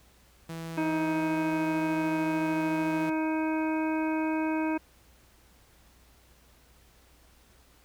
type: tone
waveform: sawtooth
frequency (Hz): 164.3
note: E3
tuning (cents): -5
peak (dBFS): -32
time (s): 0.49-3.1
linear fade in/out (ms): 5
type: harmonic tone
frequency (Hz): 315.1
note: D#4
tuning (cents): +22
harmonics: 1 / 2 / 3 / 4 / 5 / 7 / 8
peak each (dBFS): -27 / -36 / -35 / -46 / -40 / -44 / -42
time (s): 0.77-4.78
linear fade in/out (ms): 10
effects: added 60 Hz sine -61 dBFS peak until 7.84 s + pink hiss -61 dBFS RMS until 7.84 s